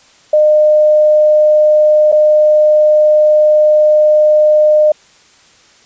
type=tone with dropouts; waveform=sine; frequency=608 Hz; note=D#5; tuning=40 cents flat; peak=-5 dBFS; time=0.33-4.92 s; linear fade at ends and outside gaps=5 ms; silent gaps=2.118-2.124 s; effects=white hiss -46 dBFS RMS until 5.85 s + resampled to 16000 Hz